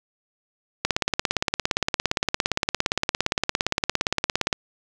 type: click train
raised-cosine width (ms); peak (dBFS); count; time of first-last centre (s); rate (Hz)
0.2; -3; 65; 0.85-4.528; 17.4
effects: none